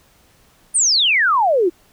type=exponential sweep; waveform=sine; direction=down; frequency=9397 to 326 Hz; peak=-12 dBFS; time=0.74-1.7 s; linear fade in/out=20 ms; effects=pink hiss -54 dBFS RMS until 1.92 s